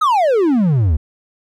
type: exponential sweep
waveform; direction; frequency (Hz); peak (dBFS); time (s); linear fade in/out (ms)
triangle; down; 1318.5 to 69.3; -9; 0.01-0.97; 10
effects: none